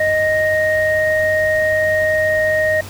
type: tone pair together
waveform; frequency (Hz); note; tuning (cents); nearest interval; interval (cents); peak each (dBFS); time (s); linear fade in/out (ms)
sine; 622.3 / 1864.8; D#5 / A#6; 0 / 0; octave + perfect fifth; 1900; -15 / -17; 0-2.81; 5
effects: added 96 Hz sine -32 dBFS peak until 2.89 s + pink hiss -35 dBFS RMS until 2.89 s